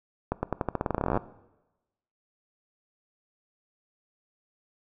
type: accelerating click train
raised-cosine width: 1 ms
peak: -12 dBFS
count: 22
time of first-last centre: 0.32-1.174 s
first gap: 110 ms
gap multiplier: 0.88
effects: noise-tail reverb RT60 1.0 s tail -18 dB re dry